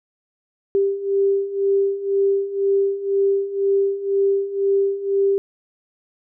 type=beating tone pair; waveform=sine; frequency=393.5 / 395.5 Hz; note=G4 / G4; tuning=+7 / +15 cents; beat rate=2 Hz; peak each=-22 / -18 dBFS; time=0.75-5.38 s; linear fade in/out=0 ms; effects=none